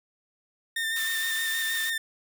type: tone with vibrato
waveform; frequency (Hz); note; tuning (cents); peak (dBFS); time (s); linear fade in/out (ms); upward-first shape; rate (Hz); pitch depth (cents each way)
30% pulse; 1808; A6; +47; -24; 0.76-1.98; 5; square; 6.4; 18
type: high-pass noise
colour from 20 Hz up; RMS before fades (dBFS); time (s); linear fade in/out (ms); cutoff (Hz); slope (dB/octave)
white; -36; 0.96-1.9; 2; 1000; 96
effects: none